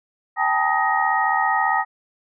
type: tone cluster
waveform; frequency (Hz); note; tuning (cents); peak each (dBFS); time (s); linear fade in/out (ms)
sine; 780 / 858 / 933 / 1254 / 1879; G5 / A5 / A#5 / D#6 / A#6; -9 / -44 / +1 / +13 / +13; -23 / -23 / -26 / -23 / -23; 0.36-1.85; 50
effects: none